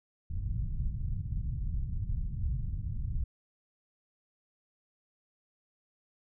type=low-pass noise; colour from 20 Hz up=pink; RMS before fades=-33 dBFS; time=0.3-3.24 s; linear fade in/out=5 ms; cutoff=130 Hz; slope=24 dB/octave; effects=none